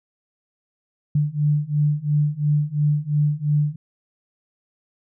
sine beating tone pair, 146.83 / 149.73 Hz, D3 / D3, 0 / +34 cents, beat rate 2.9 Hz, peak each -21 / -20 dBFS, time 1.15-3.76 s, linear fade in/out 5 ms, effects none

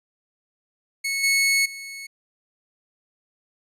sawtooth tone with level steps, 2200 Hz, C#7, 14 cents flat, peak -20 / -14 / -31 dBFS, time 1.04-2.07 s, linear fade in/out 10 ms, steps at 1.23 / 1.65 s, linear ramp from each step 10 ms, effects resampled to 32000 Hz

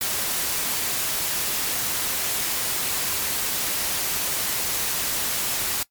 white noise, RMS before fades -25 dBFS, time 0.01-5.83 s, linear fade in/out 2 ms, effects noise-tail reverb RT60 0.1 s tail -20 dB re dry + MP3 96 kbps

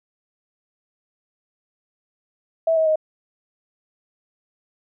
sine tone with pitch steps, 653 / 638.8 / 625 Hz, E5 / D#5 / D#5, -17 / +45 / +8 cents, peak -15 dBFS, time 2.67-2.958 s, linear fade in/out 5 ms, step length 96 ms, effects none

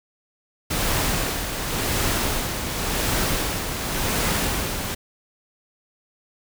pink noise with tremolo, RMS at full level -22 dBFS, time 0.7-4.95 s, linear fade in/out 10 ms, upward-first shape sine, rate 0.91 Hz, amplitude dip 50%, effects none

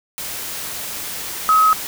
sine tone in noise, 1275 Hz, D#6, 42 cents sharp, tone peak -10 dBFS, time 1.49-1.73 s, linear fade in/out 0 ms, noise white, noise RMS -28 dBFS, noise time 0.18-1.87 s, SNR +15 dB, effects none

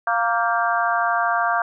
harmonic tone with a mistuned harmonic, 232.7 Hz, A#3, 3 cents flat, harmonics 3 / 4 / 5 / 6 / 7, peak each -22 / -26 / -23 / -26 / -25 dBFS, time 0.07-1.62 s, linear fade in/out 2 ms, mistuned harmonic 7, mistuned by -48 cents, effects none

